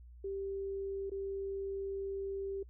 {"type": "tone with dropouts", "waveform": "sine", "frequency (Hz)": 392, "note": "G4", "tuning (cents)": 0, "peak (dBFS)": -36, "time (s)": [0.24, 2.63], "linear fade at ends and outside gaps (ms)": 5, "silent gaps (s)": [1.098, 1.116], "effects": ["noise-tail reverb RT60 0.1 s tail -25 dB re dry", "added 60 Hz sine -51 dBFS peak until 2.69 s"]}